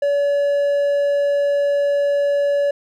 triangle tone, 570 Hz, C#5, 48 cents sharp, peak -13 dBFS, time 0.02-2.71 s, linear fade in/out 5 ms, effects none

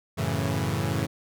sawtooth chord, F# minor seventh, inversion none, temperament equal with one note detuned, 92.5 / 110 / 137.95 / 164.81 Hz, F#2 / A2 / C#3 / E3, 0 / 0 / -8 / 0 cents, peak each -27 / -26 / -26 / -27 dBFS, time 0.17-1.07 s, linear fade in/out 20 ms, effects none

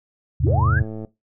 sine chord, E augmented, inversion none, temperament equal, 82.41 / 103.83 / 130.81 Hz, E2 / G#2 / B#2, 0 / 0 / 0 cents, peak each -20 / -21 / -20 dBFS, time 0.4-0.83 s, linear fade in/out 10 ms
sine linear sweep, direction up, 239.6 to 1700 Hz, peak -22 dBFS, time 0.44-0.8 s, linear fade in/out 10 ms
click train, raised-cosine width 2 ms, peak -20 dBFS, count 64, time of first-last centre 0.47-1.048 s, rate 109 Hz
effects noise-tail reverb RT60 0.2 s tail -19 dB re dry

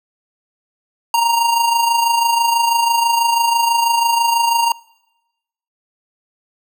square tone with amplitude modulation, 932.3 Hz, A#5, in tune, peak -11 dBFS, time 1.14-4.72 s, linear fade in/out 2 ms, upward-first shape sine, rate 26.1 Hz, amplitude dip 50%, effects noise-tail reverb RT60 1.0 s tail -24 dB re dry

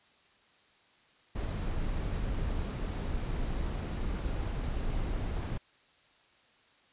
brown noise, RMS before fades -33 dBFS, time 1.35-5.58 s, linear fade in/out 10 ms, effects white hiss -64 dBFS RMS until 6.92 s + resampled to 8000 Hz

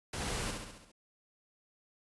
pink noise with echo, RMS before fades -38 dBFS, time 0.13-0.51 s, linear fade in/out 5 ms, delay 68 ms, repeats 6, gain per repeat -4 dB, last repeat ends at 0.918 s, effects resampled to 24000 Hz

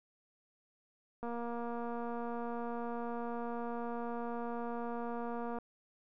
click train, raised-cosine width 1 ms, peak -28 dBFS, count 1029, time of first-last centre 1.23-5.586 s, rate 236 Hz, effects none

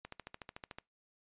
click train, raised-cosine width 0.3 ms, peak -28 dBFS, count 11, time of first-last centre 0.05-0.785 s, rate 13.6 Hz, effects noise-tail reverb RT60 0.2 s tail -24 dB re dry + resampled to 8000 Hz

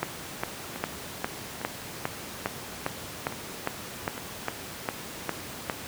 two click trains, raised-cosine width 0.5 ms, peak -21 / -11 dBFS, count 5 / 15, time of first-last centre 0.76-4.179 / 0.03-5.698 s, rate 1.17 / 2.47 Hz, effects pink hiss -39 dBFS RMS until 5.87 s + high-pass 100 Hz 12 dB/octave

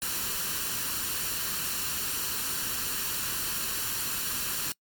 white noise with comb filter, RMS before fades -31 dBFS, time 0.02-4.72 s, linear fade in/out 0 ms, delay 0.7 ms, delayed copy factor +0.55, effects noise-tail reverb RT60 0.1 s tail -26 dB re dry + MP3 96 kbps

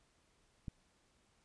click, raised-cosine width 5 ms, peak -30 dBFS, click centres 0.682 s, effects pink hiss -73 dBFS RMS until 1.44 s + resampled to 22050 Hz

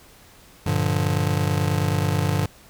square chord, G minor seventh, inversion none, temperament just, 98 / 117.6 / 147 / 176.4 Hz, G2 / Bb2 / D3 / F3, 0 / +16 / +2 / +18 cents, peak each -24 / -29 / -25 / -29 dBFS, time 0.66-2.46 s, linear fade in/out 5 ms, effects pink hiss -50 dBFS RMS until 2.69 s

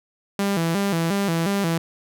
sawtooth tone with vibrato, 181.8 Hz, F#3, 30 cents flat, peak -16 dBFS, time 0.39-1.78 s, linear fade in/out 2 ms, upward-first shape square, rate 2.8 Hz, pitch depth 160 cents each way, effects none

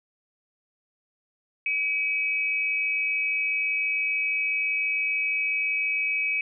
sine tone pair together, 2293 / 2546 Hz, D7 / D#7, -42 / +39 cents, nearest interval major second, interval 181 cents, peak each -26 dBFS, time 1.66-6.41 s, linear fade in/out 2 ms, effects none

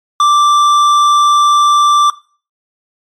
sine tone with tanh clipping, 1174.7 Hz, D6, in tune, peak -8 dBFS, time 0.2-2.1 s, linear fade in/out 2 ms, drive 12 dB, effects noise-tail reverb RT60 0.4 s tail -19 dB re dry + MP3 64 kbps

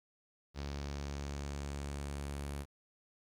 sawtooth tone with low-pass filter sweep, 70.9 Hz, C#2, 40 cents sharp, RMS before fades -41 dBFS, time 0.54-2.66 s, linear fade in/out 50 ms, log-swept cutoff 5100 to 11000 Hz, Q 2.2, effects 11-bit

